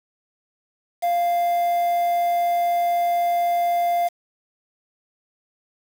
triangle tone with quantisation, 696 Hz, F5, 6 cents flat, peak -16 dBFS, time 1.02-4.09 s, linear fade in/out 20 ms, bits 6, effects none

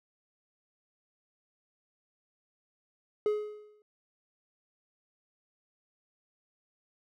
triangle tone with exponential decay, 421.4 Hz, G#4, 25 cents sharp, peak -21 dBFS, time 3.26-3.82 s, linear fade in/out 1 ms, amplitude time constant 120 ms, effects none

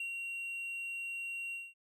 triangle tone with ADSR envelope, 2750 Hz, F7, 27 cents flat, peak -34 dBFS, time 0-1.74 s, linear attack 3 ms, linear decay 97 ms, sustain -2 dB, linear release 210 ms, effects resampled to 32000 Hz

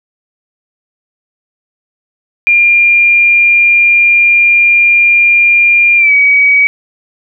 sine tone with pitch glide, 2400 to 2267 Hz, D7 to C#7, +37 to +38 cents, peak -4 dBFS, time 2.47-6.67 s, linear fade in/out 0 ms, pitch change -99 cents, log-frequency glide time 5.97-6.13 s, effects none

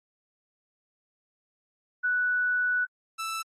sine / sawtooth tone pair in turn, 1480 / 1321.4 Hz, F#6 / E6, 0 / +4 cents, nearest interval major second, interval 196 cents, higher first, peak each -23 / -27 dBFS, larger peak first, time 2.03-2.86 / 3.18-3.43 s, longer first, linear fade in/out 20 ms, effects AAC 32 kbps

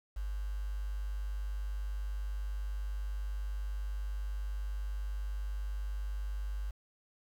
sine tone with quantisation, 50 Hz, G1, 35 cents sharp, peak -34 dBFS, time 0.16-6.71 s, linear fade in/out 10 ms, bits 9, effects none

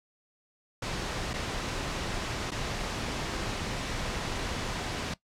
pink noise with dropouts, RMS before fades -33 dBFS, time 0.82-5.14 s, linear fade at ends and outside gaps 5 ms, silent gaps 1.334-1.338 / 2.508-2.516 s, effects noise-tail reverb RT60 0.1 s tail -18 dB re dry + low-pass 6000 Hz 12 dB/octave

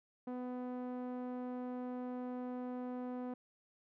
sawtooth tone with low-pass filter, 249.7 Hz, B3, 19 cents sharp, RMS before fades -42 dBFS, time 0.27-3.34 s, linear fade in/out 5 ms, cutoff 850 Hz, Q 0.81, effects none

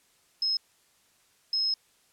sine tone bursts at uneven times, 5160 Hz, E8, 38 cents flat, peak -24 dBFS, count 2, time 0.42-0.57 / 1.53-1.74 s, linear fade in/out 2 ms, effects white hiss -65 dBFS RMS until 2.12 s + low-pass 11000 Hz 12 dB/octave

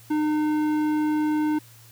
square tone with low-pass filter, 304.3 Hz, D#4, 38 cents flat, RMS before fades -23 dBFS, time 0.1-1.59 s, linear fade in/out 10 ms, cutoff 1600 Hz, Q 0.52, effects added 115 Hz sine -50 dBFS peak until 1.91 s + white hiss -52 dBFS RMS until 1.91 s

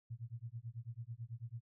sine tone with tremolo, 116.54 Hz, A#2, in tune, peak -40 dBFS, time 0.1-1.61 s, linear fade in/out 10 ms, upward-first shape sine, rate 9.1 Hz, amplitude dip 100%, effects none

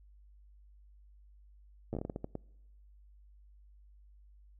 slowing click train, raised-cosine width 2 ms, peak -24 dBFS, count 11, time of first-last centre 1.93-2.354 s, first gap 9 ms, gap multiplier 1.32, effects noise-tail reverb RT60 1.0 s tail -26 dB re dry + added 50 Hz sine -56 dBFS peak until 4.59 s

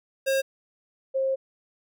square / sine tone pair in turn, 538 / 533.4 Hz, C5 / C5, +48 / +33 cents, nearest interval unison, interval 15 cents, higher first, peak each -22 dBFS, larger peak neither, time 0.26-0.42 / 1.14-1.36 s, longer second, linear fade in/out 20 ms, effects none

